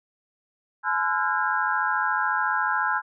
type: tone cluster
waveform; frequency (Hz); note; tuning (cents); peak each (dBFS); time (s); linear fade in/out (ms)
sine; 854 / 1021 / 1352 / 1446 / 1622; G#5 / C6 / E6 / F#6 / G#6; +48 / -43 / +43 / -40 / -41; -28; 0.83-3.02; 50
effects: none